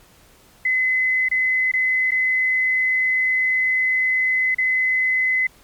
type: tone with dropouts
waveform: sine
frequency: 2032 Hz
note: B6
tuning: 49 cents sharp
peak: -16 dBFS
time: 0.65-5.47 s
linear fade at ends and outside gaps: 5 ms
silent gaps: 1.287-1.313 / 1.717-1.736 / 2.109-2.117 / 4.547-4.583 s
effects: pink hiss -52 dBFS RMS until 5.63 s + MP3 96 kbps